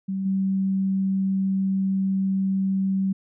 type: tone with level steps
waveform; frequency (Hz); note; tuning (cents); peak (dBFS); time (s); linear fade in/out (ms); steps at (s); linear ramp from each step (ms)
sine; 192.4; G3; -32; -24 / -20; 0.08-3.13; 10; 0.25; 10
effects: none